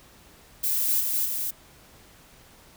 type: noise with echo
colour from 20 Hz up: violet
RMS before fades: -25 dBFS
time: 0.63-1.01 s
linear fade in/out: 10 ms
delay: 250 ms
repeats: 2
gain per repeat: -2 dB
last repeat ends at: 1.51 s
effects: pink hiss -53 dBFS RMS until 2.76 s